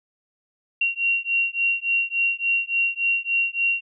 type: beating tone pair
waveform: sine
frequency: 2749 / 2752.5 Hz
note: F7 / F7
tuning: -28 / -26 cents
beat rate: 3.5 Hz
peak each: -23 dBFS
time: 0.81-3.81 s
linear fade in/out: 5 ms
effects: none